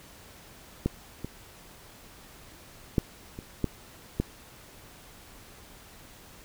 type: clicks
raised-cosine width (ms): 3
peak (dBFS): -12 / -21 / -9 / -25 / -12 / -12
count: 6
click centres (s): 0.86 / 1.246 / 2.982 / 3.389 / 3.643 / 4.2
effects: pink hiss -51 dBFS RMS until 6.44 s